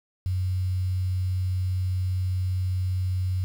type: tone with quantisation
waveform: sine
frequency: 92.5 Hz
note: F#2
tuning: in tune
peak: -23 dBFS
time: 0.26-3.44 s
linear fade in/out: 0 ms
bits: 8
effects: none